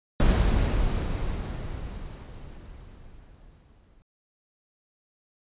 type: noise with exponential decay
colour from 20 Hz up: brown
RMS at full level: -18 dBFS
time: 0.2-4.02 s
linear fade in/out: 0 ms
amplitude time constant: 830 ms
effects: resampled to 8000 Hz